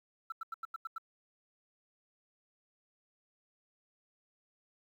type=tone bursts; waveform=sine; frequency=1332 Hz; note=E6; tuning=18 cents sharp; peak=-35 dBFS; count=7; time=0.3-0.982 s; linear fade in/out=5 ms; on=22 ms; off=88 ms; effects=tanh soft clip ceiling -34 dBFS + 11-bit